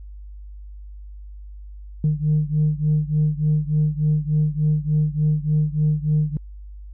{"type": "beating tone pair", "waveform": "sine", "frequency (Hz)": [151, 154.4], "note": ["D3", "D#3"], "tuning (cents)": [48, -13], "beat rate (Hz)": 3.4, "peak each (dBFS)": [-18, -20], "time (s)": [2.04, 6.37], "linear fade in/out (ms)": 2, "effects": ["tanh soft clip ceiling -12 dBFS", "added 50 Hz sine -35 dBFS peak until 6.93 s"]}